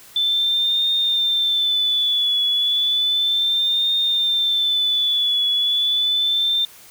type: tone with vibrato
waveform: sine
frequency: 3520 Hz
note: A7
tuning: in tune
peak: -16 dBFS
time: 0.16-6.65 s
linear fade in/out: 2 ms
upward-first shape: triangle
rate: 0.33 Hz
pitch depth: 65 cents each way
effects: white hiss -45 dBFS RMS until 6.9 s